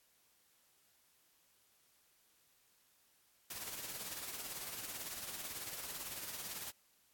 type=noise with tremolo; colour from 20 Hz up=white; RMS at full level=-43 dBFS; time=3.5-6.71 s; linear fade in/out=5 ms; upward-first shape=sine; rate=18 Hz; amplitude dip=45%; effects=white hiss -72 dBFS RMS until 7.13 s + AAC 64 kbps